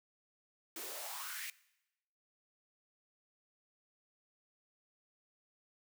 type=noise with high-pass filter sweep; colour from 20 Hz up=white; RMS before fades=-44 dBFS; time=0.76-1.5 s; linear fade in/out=2 ms; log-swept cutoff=310 to 2300 Hz; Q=4; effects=noise-tail reverb RT60 0.9 s tail -20 dB re dry